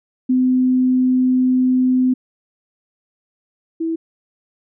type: tone pair in turn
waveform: sine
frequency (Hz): 255.1 / 326.8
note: C4 / E4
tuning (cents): -44 / -15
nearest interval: major third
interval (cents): 429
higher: second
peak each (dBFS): -12 / -18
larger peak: first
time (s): 0.29-2.14 / 3.8-3.96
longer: first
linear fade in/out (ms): 10
effects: none